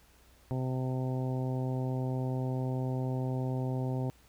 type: harmonic tone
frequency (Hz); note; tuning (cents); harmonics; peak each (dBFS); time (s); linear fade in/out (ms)
129.2; C3; -21; 1 / 2 / 3 / 4 / 5 / 6 / 7; -31 / -37 / -41 / -43 / -45 / -47 / -48; 0.51-4.1; 0
effects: added 60 Hz sine -63 dBFS peak until 4.28 s + pink hiss -63 dBFS RMS until 4.28 s